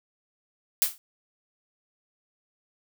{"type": "noise with exponential decay", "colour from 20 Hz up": "blue", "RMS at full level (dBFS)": -18, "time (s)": [0.82, 0.98], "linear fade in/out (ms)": 0, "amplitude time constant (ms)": 34, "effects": []}